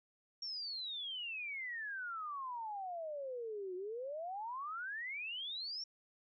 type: exponential two-way sweep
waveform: sine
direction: down then up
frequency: 5588 to 357 to 5588 Hz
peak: -40 dBFS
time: 0.42-5.84 s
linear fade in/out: 5 ms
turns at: 3.75 s
effects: none